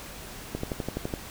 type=click train; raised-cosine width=2 ms; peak=-16 dBFS; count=8; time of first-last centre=0.55-1.138 s; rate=11.9 Hz; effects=pink hiss -42 dBFS RMS until 1.3 s